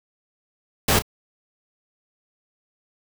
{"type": "noise with echo", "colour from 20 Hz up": "pink", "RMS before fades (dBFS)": -18, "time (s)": [0.88, 0.99], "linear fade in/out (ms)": 5, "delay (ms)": 32, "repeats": 1, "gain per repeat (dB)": -12, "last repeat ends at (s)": 1.022, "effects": []}